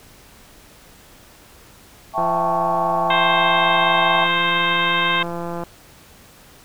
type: chord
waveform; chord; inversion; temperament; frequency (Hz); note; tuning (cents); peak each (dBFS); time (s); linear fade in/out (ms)
sine; A dominant seventh; second; equal; 659.3 / 784 / 880 / 1108.7; E5 / G5 / A5 / C#6; 0 / 0 / 0 / 0; -23; 2.13-4.28; 50
type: click train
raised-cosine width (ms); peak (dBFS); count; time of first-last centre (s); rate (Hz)
1; -15; 592; 2.18-5.636; 171
type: harmonic tone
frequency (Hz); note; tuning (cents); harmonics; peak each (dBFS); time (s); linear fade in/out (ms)
526; C5; +9; 2 / 3 / 4 / 5 / 6 / 7; -21 / -23 / -24 / -25 / -26 / -26; 3.1-5.23; 5
effects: pink hiss -47 dBFS RMS until 6.64 s